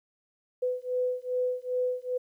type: beating tone pair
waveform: sine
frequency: 500 / 502.5 Hz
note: B4 / B4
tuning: +21 / +30 cents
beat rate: 2.5 Hz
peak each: -30 dBFS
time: 0.62-2.18 s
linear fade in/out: 10 ms
effects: 11-bit